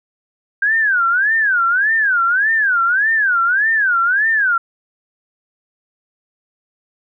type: tone with vibrato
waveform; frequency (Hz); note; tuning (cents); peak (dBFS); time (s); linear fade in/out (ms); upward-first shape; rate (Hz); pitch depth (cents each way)
sine; 1568; G6; 0; -12; 0.62-4.58; 5; sine; 1.7; 250
effects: none

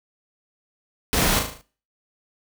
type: noise with echo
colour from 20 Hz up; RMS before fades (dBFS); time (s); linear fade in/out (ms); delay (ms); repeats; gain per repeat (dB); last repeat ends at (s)
pink; -21; 1.13-1.39; 0; 37; 6; -5; 1.612
effects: noise-tail reverb RT60 0.4 s tail -19 dB re dry

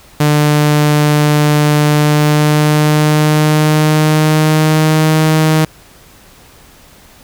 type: tone with pitch glide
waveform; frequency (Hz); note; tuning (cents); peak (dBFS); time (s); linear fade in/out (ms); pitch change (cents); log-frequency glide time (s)
sawtooth; 149.2 to 156.8; D3 to D#3; +28 to +14; -4; 0.2-5.65; 5; +86; 1.89-5.2
effects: pink hiss -42 dBFS RMS until 7.23 s

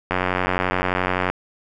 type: click train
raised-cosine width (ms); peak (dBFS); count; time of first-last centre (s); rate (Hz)
0.5; -5; 110; 0.11-1.3; 91.6
effects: none

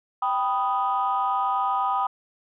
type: chord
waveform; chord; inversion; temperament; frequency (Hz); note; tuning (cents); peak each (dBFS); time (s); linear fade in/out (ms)
sine; G augmented; none; equal; 784 / 987.8 / 1244.5; G5 / B5 / D#6; 0 / 0 / 0; -25; 0.22-2.07; 5
effects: tanh soft clip ceiling -14 dBFS

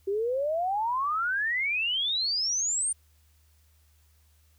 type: exponential sweep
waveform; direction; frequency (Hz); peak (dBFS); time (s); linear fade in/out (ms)
sine; up; 382.6 to 9100; -25; 0.07-2.93; 10
effects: added 76 Hz sine -60 dBFS peak until 4.58 s + white hiss -68 dBFS RMS until 4.58 s

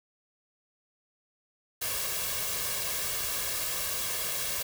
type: noise with comb filter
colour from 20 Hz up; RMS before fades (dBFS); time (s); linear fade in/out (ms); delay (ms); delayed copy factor
white; -32; 1.81-4.63; 10; 1.8; +0.65
effects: none

